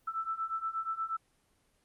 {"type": "beating tone pair", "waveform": "sine", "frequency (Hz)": [1318.5, 1326.9], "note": ["E6", "E6"], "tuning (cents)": [0, 11], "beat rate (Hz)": 8.4, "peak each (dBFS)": [-37, -35], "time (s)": [0.07, 1.17], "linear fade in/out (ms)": 10, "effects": ["pink hiss -71 dBFS RMS until 1.84 s", "Opus 24 kbps"]}